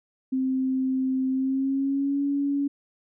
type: tone with pitch glide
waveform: sine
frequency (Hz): 261.6 to 282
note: C4 to C#4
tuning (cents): 0 to +30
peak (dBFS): -22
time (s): 0.32-2.68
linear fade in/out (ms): 10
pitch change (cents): +130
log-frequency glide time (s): 1.3-2.22
effects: none